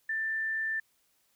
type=tone; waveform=sine; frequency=1776 Hz; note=A6; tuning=16 cents sharp; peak=-29 dBFS; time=0.09-0.8 s; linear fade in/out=5 ms; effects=white hiss -71 dBFS RMS until 1.35 s